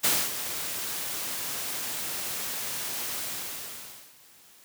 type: noise with ADSR envelope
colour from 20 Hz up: white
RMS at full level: -22 dBFS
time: 0.03-4.15 s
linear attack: 20 ms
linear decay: 250 ms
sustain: -11 dB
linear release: 960 ms
effects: white hiss -55 dBFS RMS until 4.64 s + high-pass 80 Hz 12 dB/octave